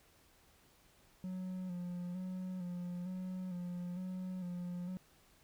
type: tone with vibrato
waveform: triangle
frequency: 180.8 Hz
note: F#3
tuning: 40 cents flat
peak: -37 dBFS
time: 1.24-4.97 s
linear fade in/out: 0 ms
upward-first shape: square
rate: 1.1 Hz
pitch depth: 37 cents each way
effects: pink hiss -67 dBFS RMS until 5.43 s